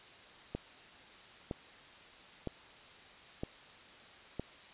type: click train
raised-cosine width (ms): 2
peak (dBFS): -23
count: 5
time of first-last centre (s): 0.55-4.396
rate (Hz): 1.04
effects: white hiss -55 dBFS RMS until 4.73 s + resampled to 8000 Hz